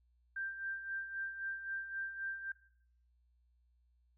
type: tone with tremolo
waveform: sine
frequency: 1577 Hz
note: G6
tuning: 10 cents sharp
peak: -36 dBFS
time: 0.36-2.52 s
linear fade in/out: 5 ms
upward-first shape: sine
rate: 3.8 Hz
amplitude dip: 60%
effects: noise-tail reverb RT60 0.6 s tail -17 dB re dry + added 60 Hz sine -69 dBFS peak until 4.17 s